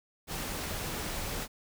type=noise; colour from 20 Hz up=pink; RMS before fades=-36 dBFS; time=0.27-1.48 s; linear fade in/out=50 ms; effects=none